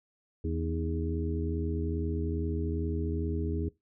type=harmonic tone with a mistuned harmonic; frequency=82.41 Hz; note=E2; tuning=in tune; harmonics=1 / 2 / 3 / 4 / 5; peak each=-31 / -39 / -38 / -37 / -38 dBFS; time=0.44-3.69 s; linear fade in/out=5 ms; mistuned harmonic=4; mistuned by=-66 cents; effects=noise-tail reverb RT60 0.2 s tail -21 dB re dry